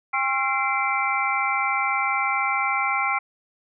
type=tone cluster; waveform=sine; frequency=802 / 1075 / 1357 / 2075 / 2331 Hz; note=G5 / C6 / E6 / C7 / D7; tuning=+39 / +47 / +50 / -15 / -14 cents; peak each=-27 dBFS; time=0.13-3.19 s; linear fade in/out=10 ms; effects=none